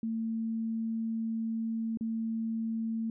sine tone with dropouts, 225.1 Hz, A3, 40 cents sharp, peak -30 dBFS, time 0.03-3.1 s, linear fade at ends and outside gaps 2 ms, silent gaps 1.973-2.009 s, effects none

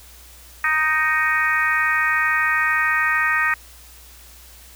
harmonic tone with a mistuned harmonic, 311.1 Hz, D#4, in tune, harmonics 3 / 4 / 5 / 6 / 7 / 8, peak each -31 / -23 / -24 / -19 / -29 / -28 dBFS, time 0.64-3.54 s, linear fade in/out 2 ms, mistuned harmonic 7, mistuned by +40 cents, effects added 60 Hz sine -46 dBFS peak until 4.75 s + white hiss -46 dBFS RMS until 4.75 s

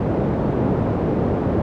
pink band-pass noise, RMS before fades -20 dBFS, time 0-1.62 s, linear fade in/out 5 ms, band 110 to 540 Hz, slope 12 dB/octave, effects none

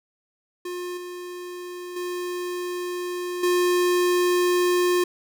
square tone with level steps, 356.6 Hz, F4, 36 cents sharp, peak -30 / -34 / -28 / -19 dBFS, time 0.65-5.04 s, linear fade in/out 5 ms, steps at 0.97 / 1.96 / 3.43 s, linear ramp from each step 5 ms, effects none

